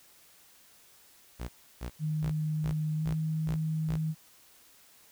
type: tone bursts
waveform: sawtooth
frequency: 60.5 Hz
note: B1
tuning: 35 cents flat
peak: -31 dBFS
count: 7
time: 1.39-3.975 s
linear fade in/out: 20 ms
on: 95 ms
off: 320 ms
type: tone with pitch glide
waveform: sine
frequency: 154.3 to 157.54 Hz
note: D#3 to D#3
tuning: -14 to +22 cents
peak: -28 dBFS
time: 1.99-4.15 s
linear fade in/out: 50 ms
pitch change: +36 cents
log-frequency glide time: 2.96-3.04 s
effects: white hiss -59 dBFS RMS until 5.11 s